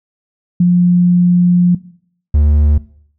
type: tone pair in turn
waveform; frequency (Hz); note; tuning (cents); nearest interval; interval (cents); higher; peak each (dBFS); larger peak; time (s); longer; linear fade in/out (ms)
sine / triangle; 177 / 73.95; F3 / D2; +23 / +13; octave + minor third; 1510; first; -6 / -5; second; 0.6-1.75 / 2.34-2.78; first; 5
effects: noise-tail reverb RT60 0.6 s tail -19 dB re dry